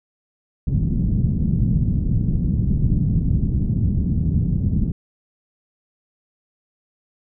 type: low-pass noise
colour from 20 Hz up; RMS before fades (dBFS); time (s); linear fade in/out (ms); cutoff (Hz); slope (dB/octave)
white; -19; 0.67-4.92; 5; 190; 24
effects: none